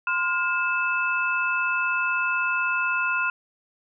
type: tone cluster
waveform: sine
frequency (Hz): 1032 / 1416 / 2624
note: C6 / F6 / E7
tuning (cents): -24 / +23 / -9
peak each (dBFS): -28 / -24 / -27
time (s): 0.07-3.3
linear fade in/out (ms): 2
effects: none